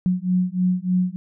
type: beating tone pair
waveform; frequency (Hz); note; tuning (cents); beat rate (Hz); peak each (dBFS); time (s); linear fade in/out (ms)
sine; 180.6 / 183.9; F#3 / F#3; -42 / -10; 3.3; -21; 0.06-1.16; 0
effects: none